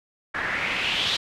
white noise with low-pass filter sweep, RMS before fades -26 dBFS, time 0.34-1.17 s, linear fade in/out 10 ms, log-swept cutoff 1600 to 3800 Hz, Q 3.7, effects none

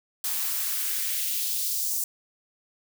blue noise with high-pass filter sweep, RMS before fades -28 dBFS, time 0.24-2.04 s, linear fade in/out 2 ms, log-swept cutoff 640 to 6800 Hz, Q 1.3, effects none

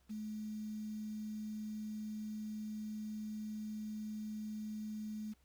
sine tone with quantisation, 214.2 Hz, A3, 46 cents flat, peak -40 dBFS, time 0.09-5.34 s, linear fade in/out 20 ms, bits 10, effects added 64 Hz sine -70 dBFS peak until 5.44 s + pink hiss -75 dBFS RMS until 5.44 s

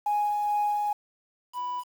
sine tone with tremolo, 830.6 Hz, G#5, in tune, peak -21 dBFS, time 0.06-0.93 s, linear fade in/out 5 ms, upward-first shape sine, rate 2.3 Hz, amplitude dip 30%
triangle tone, 987.8 Hz, B5, in tune, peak -27 dBFS, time 1.53-1.84 s, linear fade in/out 50 ms
effects tanh soft clip ceiling -19 dBFS + 8-bit

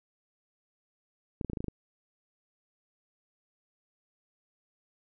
clicks, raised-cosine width 3 ms, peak -21 dBFS, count 8, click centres 1.412 / 1.447 / 1.499 / 1.533 / 1.572 / 1.605 / 1.643 / 1.683 s, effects none

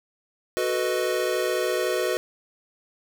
square chord, B dominant seventh, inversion second, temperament equal, 370 / 440 / 493.9 / 622.3 Hz, F#4 / A4 / B4 / D#5, 0 / 0 / 0 / 0 cents, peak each -28 / -32 / -28 / -30 dBFS, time 0.57-2.17 s, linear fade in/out 0 ms, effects none

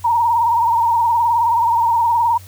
sine tone with vibrato, 932.3 Hz, A#5, in tune, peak -12 dBFS, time 0.04-2.38 s, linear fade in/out 10 ms, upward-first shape triangle, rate 19 Hz, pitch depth 78 cents each way, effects added 93 Hz sine -37 dBFS peak until 2.47 s + white hiss -45 dBFS RMS until 2.47 s

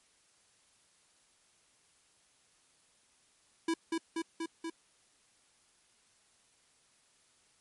square tone with echo, 329.2 Hz, E4, 2 cents flat, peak -29 dBFS, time 3.68-3.74 s, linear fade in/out 5 ms, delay 240 ms, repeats 4, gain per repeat -2 dB, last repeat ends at 4.7 s, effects white hiss -68 dBFS RMS until 7.6 s + MP3 48 kbps

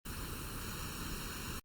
pink noise with comb filter, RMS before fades -42 dBFS, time 0.05-1.6 s, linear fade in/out 10 ms, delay 0.72 ms, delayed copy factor +0.8, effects Opus 32 kbps

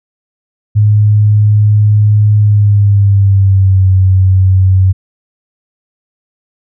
sine tone with pitch glide, 105.2 to 94.27 Hz, G#2 to F#2, +23 to +33 cents, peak -4 dBFS, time 0.75-4.93 s, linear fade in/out 20 ms, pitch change -190 cents, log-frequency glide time 2.37-3.89 s, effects none

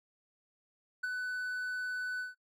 triangle tone with ADSR envelope, 1497 Hz, F#6, 20 cents sharp, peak -28 dBFS, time 1.03-2.35 s, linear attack 11 ms, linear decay 17 ms, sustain -4 dB, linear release 150 ms, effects noise-tail reverb RT60 0.1 s tail -23 dB re dry

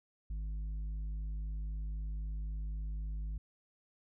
sine tone with tanh clipping, 51.91 Hz, G#1, in tune, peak -37 dBFS, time 0.3-3.38 s, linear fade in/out 5 ms, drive 6 dB, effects none

